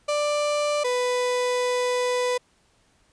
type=tone pair in turn; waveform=35% pulse; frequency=590 / 496.1 Hz; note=D5 / B4; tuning=+8 / +8 cents; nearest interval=minor third; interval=300 cents; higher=first; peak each=-20 dBFS; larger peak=neither; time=0.08-0.84 / 0.84-2.38 s; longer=second; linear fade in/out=10 ms; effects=pink hiss -63 dBFS RMS until 3.12 s + resampled to 22050 Hz